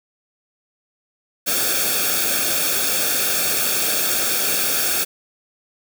white noise with comb filter, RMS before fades -20 dBFS, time 1.46-5.05 s, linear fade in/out 20 ms, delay 1 ms, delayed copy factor -0.75, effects none

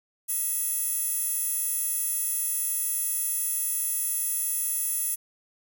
15% pulse tone with high-pass filter, 659.3 Hz, E5, in tune, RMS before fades -28 dBFS, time 0.28-5.16 s, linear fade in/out 20 ms, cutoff 11000 Hz, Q 2.3, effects none

